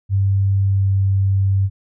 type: tone with pitch glide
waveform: sine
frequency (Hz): 98 to 97.32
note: G2 to G2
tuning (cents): 0 to -12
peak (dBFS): -13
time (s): 0.09-1.7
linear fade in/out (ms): 50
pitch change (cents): -12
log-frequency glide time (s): 0.65-0.9
effects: none